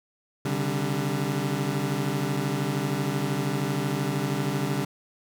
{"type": "tone cluster", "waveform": "25% pulse", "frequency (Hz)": [134.6, 147.5, 195.8], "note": ["C3", "D3", "G3"], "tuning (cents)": [49, 8, -2], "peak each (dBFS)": [-26, -25, -27], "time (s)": [0.45, 4.85], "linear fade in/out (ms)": 5, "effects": []}